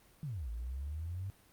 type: exponential two-way sweep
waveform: sine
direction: down then up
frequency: 164.81 to 54.7 to 99.7 Hz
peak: -37 dBFS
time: 0.23-1.3 s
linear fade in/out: 0 ms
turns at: 0.5 s
effects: pink hiss -64 dBFS RMS until 1.52 s + Opus 32 kbps